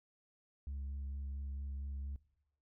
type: tone with vibrato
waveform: sine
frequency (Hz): 69.1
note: C#2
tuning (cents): -5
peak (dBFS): -37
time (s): 0.67-2.16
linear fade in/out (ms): 0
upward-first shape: sine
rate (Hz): 4.4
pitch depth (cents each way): 17
effects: noise-tail reverb RT60 0.9 s tail -21 dB re dry + tanh soft clip ceiling -38 dBFS